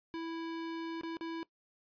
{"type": "tone with dropouts", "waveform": "square", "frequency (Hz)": 329.6, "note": "E4", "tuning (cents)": 0, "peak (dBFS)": -38, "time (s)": [0.14, 1.43], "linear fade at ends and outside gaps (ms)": 0, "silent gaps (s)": [[1.011, 1.034], [1.169, 1.21]], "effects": ["noise-tail reverb RT60 0.1 s tail -19 dB re dry", "resampled to 11025 Hz"]}